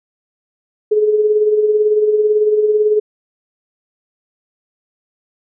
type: tone with tremolo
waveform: sine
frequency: 424.4 Hz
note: G#4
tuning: 38 cents sharp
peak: -8 dBFS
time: 0.91-3 s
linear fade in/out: 10 ms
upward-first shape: sine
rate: 18 Hz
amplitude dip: 50%
effects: none